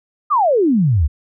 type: exponential sweep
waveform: sine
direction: down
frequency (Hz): 1269 to 65.7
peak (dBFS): -11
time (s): 0.3-1.08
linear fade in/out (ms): 20
effects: none